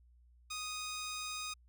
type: tone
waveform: 10% pulse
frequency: 1244.5 Hz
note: D#6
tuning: in tune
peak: -31 dBFS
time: 0.5-1.54 s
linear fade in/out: 10 ms
effects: added 60 Hz sine -61 dBFS peak until 1.68 s